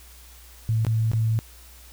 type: tone with dropouts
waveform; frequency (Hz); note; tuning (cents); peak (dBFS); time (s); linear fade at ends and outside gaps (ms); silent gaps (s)
sine; 111.7; A2; +27; -19; 0.69-1.39; 0; 0.849-0.867 / 1.116-1.134
effects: added 60 Hz sine -47 dBFS peak until 1.92 s + white hiss -50 dBFS RMS until 1.92 s